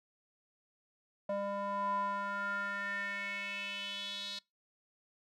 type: tone with band-pass filter sweep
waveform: square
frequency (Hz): 200.4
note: G3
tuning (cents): +38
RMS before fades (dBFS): -38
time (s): 1.29-4.39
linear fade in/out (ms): 5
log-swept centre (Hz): 690 to 4100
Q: 5.3
effects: noise-tail reverb RT60 0.2 s tail -23 dB re dry